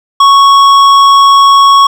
sine tone with hard clipping, 1108.7 Hz, C#6, in tune, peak -3 dBFS, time 0.2-1.87 s, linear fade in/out 5 ms, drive 10 dB, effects none

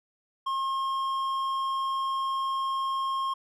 sine tone with hard clipping, 1073 Hz, C6, 43 cents sharp, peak -28 dBFS, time 0.46-3.34 s, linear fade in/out 10 ms, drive 6 dB, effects none

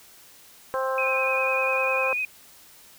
harmonic tone, 263.2 Hz, C4, 10 cents sharp, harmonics 2 / 3 / 4 / 5 / 6, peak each -26 / -34 / -29 / -34 / -36 dBFS, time 0.74-2.13 s, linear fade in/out 0 ms
sine tone with vibrato, 2489 Hz, D#7, in tune, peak -24 dBFS, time 0.98-2.25 s, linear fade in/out 2 ms, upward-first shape sine, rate 10 Hz, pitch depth 33 cents each way
effects white hiss -51 dBFS RMS until 2.98 s

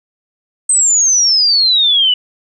sine exponential sweep, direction down, 8372 to 2926 Hz, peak -8 dBFS, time 0.69-2.14 s, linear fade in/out 5 ms, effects none

